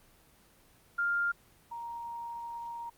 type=tone pair in turn; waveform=sine; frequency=1400 / 936.3 Hz; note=F6 / A#5; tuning=+4 / +7 cents; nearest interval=perfect fifth; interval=697 cents; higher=first; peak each=-27 / -37 dBFS; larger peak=first; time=0.98-1.32 / 1.71-2.9 s; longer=second; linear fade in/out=10 ms; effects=pink hiss -62 dBFS RMS until 2.97 s + Opus 24 kbps